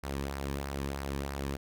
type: tone with flanger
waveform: sawtooth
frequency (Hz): 69.3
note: C#2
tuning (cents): 0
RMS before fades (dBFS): -36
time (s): 0.03-1.57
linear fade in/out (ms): 10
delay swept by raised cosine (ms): 0.28 to 1.48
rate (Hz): 3.1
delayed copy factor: -0.5
effects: none